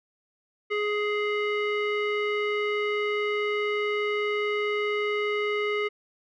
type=tone with low-pass filter; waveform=square; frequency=417.6 Hz; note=G#4; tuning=10 cents sharp; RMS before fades=-27 dBFS; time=0.7-5.89 s; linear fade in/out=20 ms; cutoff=2400 Hz; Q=3.9; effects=none